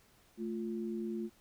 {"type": "tone pair together", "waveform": "sine", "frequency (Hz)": [220.2, 349.2], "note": ["A3", "F4"], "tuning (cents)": [2, 0], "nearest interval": "minor sixth", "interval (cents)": 798, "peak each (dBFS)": [-37, -39], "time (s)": [0.37, 1.3], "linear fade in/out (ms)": 50, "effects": ["pink hiss -66 dBFS RMS until 1.4 s"]}